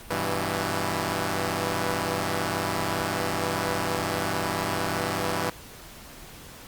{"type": "chord", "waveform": "5% pulse", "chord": "E minor", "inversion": "first", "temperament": "equal", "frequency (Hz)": [98, 123.47, 164.81], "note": ["G2", "B2", "E3"], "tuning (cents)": [0, 0, 0], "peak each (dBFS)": [-18, -21, -18], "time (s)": [0.1, 5.5], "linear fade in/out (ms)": 5, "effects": ["pink hiss -45 dBFS RMS until 6.67 s", "Opus 48 kbps"]}